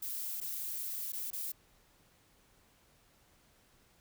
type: noise with dropouts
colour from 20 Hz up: violet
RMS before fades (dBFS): -39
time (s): 0.02-1.52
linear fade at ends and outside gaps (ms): 5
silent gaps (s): 0.404-0.412 / 1.122-1.131 / 1.305-1.33
effects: pink hiss -67 dBFS RMS until 4 s